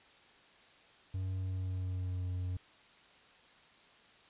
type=tone with pitch glide; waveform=triangle; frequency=94 to 90.9 Hz; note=F#2 to F#2; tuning=+28 to -30 cents; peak=-32 dBFS; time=1.14-2.57 s; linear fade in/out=5 ms; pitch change=-58 cents; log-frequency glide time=1.37-2.28 s; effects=white hiss -61 dBFS RMS until 4.29 s + resampled to 8000 Hz